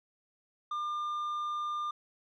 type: tone with tanh clipping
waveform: sine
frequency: 1200 Hz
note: D6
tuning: 37 cents sharp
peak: -33 dBFS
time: 0.71-1.91 s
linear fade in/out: 5 ms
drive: 5 dB
effects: none